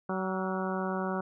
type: harmonic tone with a mistuned harmonic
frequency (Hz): 188.6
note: F#3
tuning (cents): +33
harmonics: 1 / 2 / 3 / 4 / 5 / 6 / 7 / 8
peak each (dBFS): -33 / -36 / -38 / -39 / -40 / -41 / -41 / -42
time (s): 0.09-1.21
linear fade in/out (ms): 5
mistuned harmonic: 8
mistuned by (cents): -63
effects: none